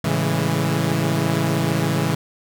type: chord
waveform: sawtooth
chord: A major seventh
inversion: none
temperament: equal with one note detuned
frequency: 110 / 138.59 / 164.81 / 204.7 Hz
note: A2 / C#3 / E3 / G#3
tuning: 0 / 0 / 0 / -25 cents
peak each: -22 / -19 / -18 / -23 dBFS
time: 0.04-2.15 s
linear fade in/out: 5 ms
effects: none